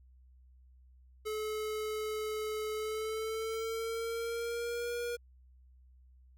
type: tone with pitch glide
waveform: square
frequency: 430.3 to 477.4 Hz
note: A4 to A#4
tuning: -39 to +41 cents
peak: -35 dBFS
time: 1.25-5.17 s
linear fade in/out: 20 ms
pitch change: +180 cents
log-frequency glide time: 2.74-4.93 s
effects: added 63 Hz sine -57 dBFS peak until 6.37 s